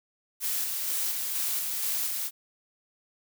blue noise with tremolo, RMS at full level -29 dBFS, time 0.4-2.31 s, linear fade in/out 50 ms, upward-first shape square, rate 2.1 Hz, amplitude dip 25%, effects none

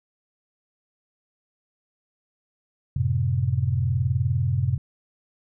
sine chord, F# diminished, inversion none, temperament equal with one note detuned, 90.86 / 110 / 130.81 Hz, F#2 / A2 / C3, -31 / 0 / 0 cents, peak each -25 / -26 / -23 dBFS, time 2.96-4.78 s, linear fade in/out 5 ms, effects none

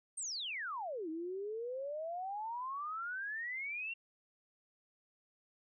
sine exponential two-way sweep, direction down then up, 8970 to 311.1 to 2771 Hz, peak -38 dBFS, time 0.17-3.94 s, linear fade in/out 10 ms, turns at 1.09 s, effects none

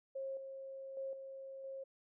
sine tone with level steps, 538 Hz, C5, 48 cents sharp, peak -39 / -45 / -39 / -46 / -43 dBFS, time 0.15-1.84 s, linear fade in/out 10 ms, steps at 0.37 / 0.97 / 1.13 / 1.64 s, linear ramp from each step 2 ms, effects none

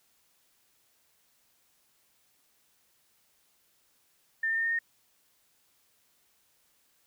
sine tone with pitch steps, 1798 / 1809.5 / 1821 / 1832.6 / 1844.3 Hz, A6 / A6 / A#6 / A#6 / A#6, +37 / +48 / -41 / -30 / -19 cents, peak -26 dBFS, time 4.43-4.79 s, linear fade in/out 5 ms, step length 72 ms, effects white hiss -69 dBFS RMS until 7.06 s

